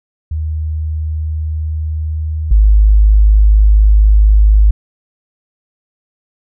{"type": "tone pair in turn", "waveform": "sine", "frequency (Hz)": [77.78, 52.11], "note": ["D#2", "G#1"], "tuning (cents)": [0, 7], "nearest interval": "perfect fifth", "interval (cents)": 693, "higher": "first", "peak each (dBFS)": [-15, -4], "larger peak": "second", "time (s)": [[0.31, 2.51], [2.51, 4.71]], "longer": "neither", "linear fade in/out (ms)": 5, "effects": []}